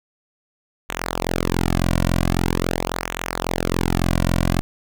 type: tone with flanger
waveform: sawtooth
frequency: 43.65 Hz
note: F1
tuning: in tune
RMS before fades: -21 dBFS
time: 0.89-4.61 s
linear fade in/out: 0 ms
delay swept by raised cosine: 0.2 to 2.4 ms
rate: 0.44 Hz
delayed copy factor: -0.9
effects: none